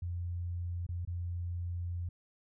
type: tone with dropouts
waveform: sine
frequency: 87.31 Hz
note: F2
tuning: in tune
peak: -34 dBFS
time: 0.02-2.09 s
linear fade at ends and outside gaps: 5 ms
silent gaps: 0.866-0.889 / 1.051-1.074 s
effects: none